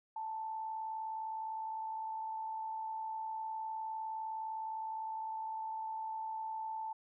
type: tone with amplitude modulation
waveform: sine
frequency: 882 Hz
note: A5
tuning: 4 cents sharp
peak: -36 dBFS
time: 0.16-6.93 s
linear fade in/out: 5 ms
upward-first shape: sine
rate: 59.7 Hz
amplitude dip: 35%
effects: none